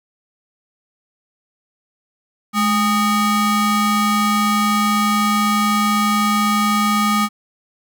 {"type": "ring-modulated tone", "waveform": "square", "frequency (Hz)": 513, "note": "C5", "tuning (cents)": -34, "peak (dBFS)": -12, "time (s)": [2.53, 7.29], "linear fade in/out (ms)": 50, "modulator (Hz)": 725, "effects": []}